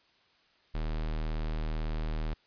square tone, 39 Hz, D#1, 5 cents sharp, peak -31 dBFS, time 0.74-2.34 s, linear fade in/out 10 ms, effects white hiss -66 dBFS RMS until 2.46 s + resampled to 11025 Hz

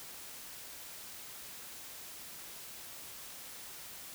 silence, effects white hiss -48 dBFS RMS until 4.14 s

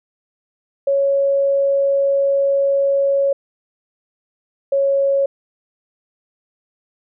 sine tone pair in turn, 554.4 / 552.2 Hz, C#5 / C#5, 0 / -7 cents, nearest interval unison, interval 7 cents, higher first, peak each -13 dBFS, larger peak neither, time 0.87-3.33 / 4.72-5.26 s, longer first, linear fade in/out 5 ms, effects none

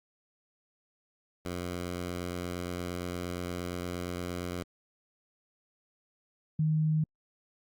10% pulse / sine tone pair in turn, 88.6 / 155.69 Hz, F2 / D#3, +25 / +1 cents, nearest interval minor seventh, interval 976 cents, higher second, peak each -26 / -24 dBFS, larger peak second, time 1.45-4.63 / 6.59-7.04 s, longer first, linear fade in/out 5 ms, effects Opus 48 kbps

